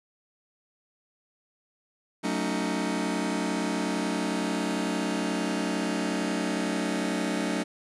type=chord; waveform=sawtooth; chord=D# half-diminished seventh; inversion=first; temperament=just; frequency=186.68 / 224 / 280 / 311.1 Hz; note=F#3 / A3 / C#4 / D#4; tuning=+16 / +31 / +18 / 0 cents; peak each=-28 dBFS; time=2.23-7.64 s; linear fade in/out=20 ms; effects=resampled to 24000 Hz + 10-bit